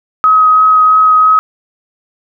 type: tone with vibrato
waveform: sine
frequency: 1267 Hz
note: D#6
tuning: 31 cents sharp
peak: -4 dBFS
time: 0.24-1.39 s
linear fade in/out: 0 ms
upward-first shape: triangle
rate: 3 Hz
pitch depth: 12 cents each way
effects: none